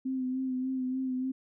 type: tone with vibrato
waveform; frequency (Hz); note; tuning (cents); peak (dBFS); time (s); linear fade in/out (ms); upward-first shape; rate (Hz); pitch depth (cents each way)
sine; 258.8; C4; -19; -29; 0.05-1.32; 10; sine; 3.4; 30
effects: none